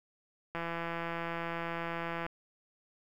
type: click train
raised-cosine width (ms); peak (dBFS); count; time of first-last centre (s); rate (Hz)
0.5; -22; 289; 0.55-2.264; 168
effects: 10-bit